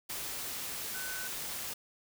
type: tone in noise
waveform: sine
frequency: 1508 Hz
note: F#6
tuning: 32 cents sharp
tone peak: -41 dBFS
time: 0.94-1.28 s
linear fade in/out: 10 ms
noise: white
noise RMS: -39 dBFS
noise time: 0.09-1.74 s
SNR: -5 dB
effects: none